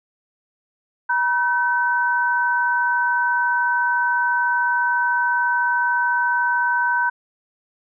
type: tone pair together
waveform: sine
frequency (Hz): 962 / 1528.1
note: B5 / G6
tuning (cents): -46 / -45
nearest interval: minor sixth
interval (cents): 801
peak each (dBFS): -20 / -19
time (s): 1.09-7.1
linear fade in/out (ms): 10
effects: none